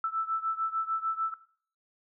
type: beating tone pair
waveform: sine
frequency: 1318.5 / 1325.2 Hz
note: E6 / E6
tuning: 0 / +9 cents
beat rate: 6.7 Hz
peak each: -31 / -32 dBFS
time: 0.04-1.34 s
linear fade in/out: 2 ms
effects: noise-tail reverb RT60 0.5 s tail -17 dB re dry